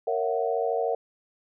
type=chord; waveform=sine; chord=F# dominant seventh; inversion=first; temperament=just; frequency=462.5 / 555 / 666 / 740 Hz; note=A#4 / C#5 / E5 / F#5; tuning=-14 / +2 / +18 / 0 cents; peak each=-27 / -31 / -30 / -30 dBFS; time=0.07-0.95 s; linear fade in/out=5 ms; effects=none